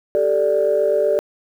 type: chord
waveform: sine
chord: G suspended second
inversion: none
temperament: equal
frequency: 392 / 440 / 587.3 Hz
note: G4 / A4 / D5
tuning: 0 / 0 / 0 cents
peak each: -21 / -19 / -16 dBFS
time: 0.15-1.19 s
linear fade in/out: 0 ms
effects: tanh soft clip ceiling -7 dBFS + 8-bit